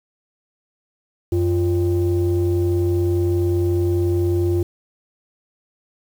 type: tone pair together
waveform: sine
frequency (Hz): 92 / 347.3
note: F#2 / F4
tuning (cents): -9 / -10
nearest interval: octave + major seventh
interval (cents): 2299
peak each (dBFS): -17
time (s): 1.32-4.63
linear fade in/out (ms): 5
effects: tanh soft clip ceiling -12 dBFS + 7-bit